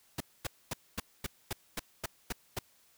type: noise bursts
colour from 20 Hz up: pink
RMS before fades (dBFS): -35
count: 10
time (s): 0.18-2.59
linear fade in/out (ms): 5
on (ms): 25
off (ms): 240
effects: white hiss -66 dBFS RMS until 2.97 s